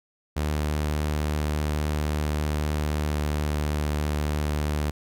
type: tone with pitch glide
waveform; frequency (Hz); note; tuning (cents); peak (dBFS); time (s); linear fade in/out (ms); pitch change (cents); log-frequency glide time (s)
sawtooth; 75.3 to 74.74; D2 to D2; +44 to +31; -20; 0.36-4.91; 10; -13; 2.97-3.13
effects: none